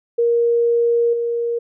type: tone with level steps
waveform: sine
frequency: 470 Hz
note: A#4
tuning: 14 cents sharp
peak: -13 / -18 dBFS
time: 0.18-1.59 s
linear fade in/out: 10 ms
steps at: 1.13 s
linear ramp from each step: 5 ms
effects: none